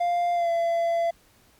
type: tone with pitch glide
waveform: triangle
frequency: 698.5 to 676.3 Hz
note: F5 to E5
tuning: 0 to +44 cents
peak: -19 dBFS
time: 0-1.11 s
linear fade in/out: 10 ms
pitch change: -56 cents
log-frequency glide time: 0.34-0.5 s
effects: pink hiss -59 dBFS RMS until 1.59 s + MP3 96 kbps